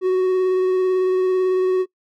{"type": "tone with vibrato", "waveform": "triangle", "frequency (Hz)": 371.3, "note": "F#4", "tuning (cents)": 6, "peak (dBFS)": -13, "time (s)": [0.01, 1.86], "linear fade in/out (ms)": 50, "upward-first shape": "sine", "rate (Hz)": 18, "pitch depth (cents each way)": 14, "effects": ["noise-tail reverb RT60 0.1 s tail -23 dB re dry"]}